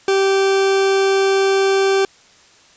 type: tone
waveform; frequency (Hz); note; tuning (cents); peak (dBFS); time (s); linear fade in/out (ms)
40% pulse; 389.2; G4; -12; -12; 0.08-2.05; 2
effects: white hiss -49 dBFS RMS until 2.76 s + resampled to 16000 Hz